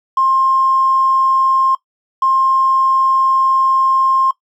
triangle tone pair in turn, 1061 / 1061 Hz, C6 / C6, +24 / +24 cents, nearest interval unison, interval 0 cents, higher neither, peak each -6 / -6 dBFS, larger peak neither, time 0.17-1.75 / 2.22-4.31 s, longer second, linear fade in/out 5 ms, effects noise-tail reverb RT60 0.1 s tail -22 dB re dry + tanh soft clip ceiling -8 dBFS

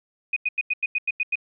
sine tone bursts, 2489 Hz, D#7, in tune, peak -20 dBFS, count 9, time 0.33-1.356 s, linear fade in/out 5 ms, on 34 ms, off 90 ms, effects none

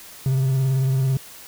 triangle tone with vibrato, 132.8 Hz, C3, 26 cents sharp, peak -15 dBFS, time 0.26-1.17 s, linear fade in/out 2 ms, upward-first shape sine, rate 18 Hz, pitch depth 37 cents each way, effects white hiss -42 dBFS RMS until 1.47 s

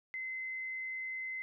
sine tone, 2055 Hz, C7, 32 cents flat, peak -37 dBFS, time 0.14-1.42 s, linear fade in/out 0 ms, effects none

